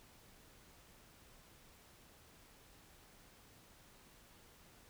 silence, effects pink hiss -63 dBFS RMS until 4.89 s

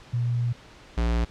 sine / square tone pair in turn, 120 / 58.06 Hz, B2 / A#1, -49 / -6 cents, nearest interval octave + minor second, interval 1257 cents, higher first, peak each -22 dBFS, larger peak neither, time 0.13-0.53 / 0.97-1.25 s, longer first, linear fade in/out 10 ms, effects pink hiss -49 dBFS RMS until 1.3 s + low-pass 5000 Hz 12 dB/octave

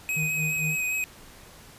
square tone with vibrato, 2524 Hz, D#7, 24 cents sharp, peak -26 dBFS, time 0.09-1.04 s, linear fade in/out 0 ms, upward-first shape sine, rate 4.9 Hz, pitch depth 18 cents each way
triangle tone with tremolo, 155.56 Hz, D#3, in tune, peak -25 dBFS, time 0.16-0.76 s, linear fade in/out 10 ms, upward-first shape sine, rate 4.4 Hz, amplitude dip 85%
effects pink hiss -49 dBFS RMS until 1.78 s + resampled to 32000 Hz

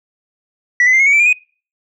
sine tone with pitch steps, 1950 / 2020 / 2092 / 2167 / 2245 / 2326 / 2409 / 2495 Hz, B6 / B6 / C7 / C#7 / C#7 / D7 / D7 / D#7, -23 / +39 / -1 / -40 / +21 / -17 / +43 / +4 cents, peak -6 dBFS, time 0.8-1.328 s, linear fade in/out 2 ms, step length 66 ms, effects noise-tail reverb RT60 0.4 s tail -26 dB re dry + tanh soft clip ceiling -6 dBFS

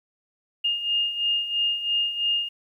sine beating tone pair, 2829 / 2832 Hz, F7 / F7, +22 / +23 cents, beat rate 3 Hz, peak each -29 / -23 dBFS, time 0.64-2.49 s, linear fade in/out 10 ms, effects 10-bit

